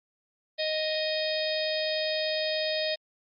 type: harmonic tone with a mistuned harmonic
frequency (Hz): 622.3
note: D#5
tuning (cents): 0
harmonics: 1 / 3 / 4 / 5 / 6 / 7 / 8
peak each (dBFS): -29 / -37 / -38 / -39 / -35 / -37 / -36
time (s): 0.58-2.96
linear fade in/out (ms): 20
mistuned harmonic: 5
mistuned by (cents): +50
effects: Opus 32 kbps